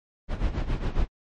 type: noise with tremolo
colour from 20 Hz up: brown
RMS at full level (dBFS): -23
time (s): 0.28-1.08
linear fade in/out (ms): 50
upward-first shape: sine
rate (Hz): 7.3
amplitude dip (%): 75
effects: low-pass 4000 Hz 12 dB/octave + MP3 48 kbps